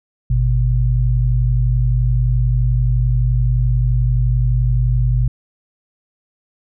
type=tone pair together; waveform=sine; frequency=51.91 / 123.47 Hz; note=G#1 / B2; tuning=0 / 0 cents; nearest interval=octave + minor third; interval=1500 cents; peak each=-15 dBFS; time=0.3-5.28 s; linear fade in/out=5 ms; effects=none